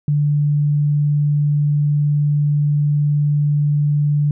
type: tone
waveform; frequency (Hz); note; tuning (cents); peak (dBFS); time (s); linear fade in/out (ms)
sine; 146.83; D3; 0; -13; 0.08-4.31; 2
effects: none